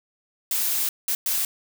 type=noise bursts at uneven times; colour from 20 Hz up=blue; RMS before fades=-24 dBFS; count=3; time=0.51-0.89 / 1.08-1.15 / 1.26-1.45 s; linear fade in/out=2 ms; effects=none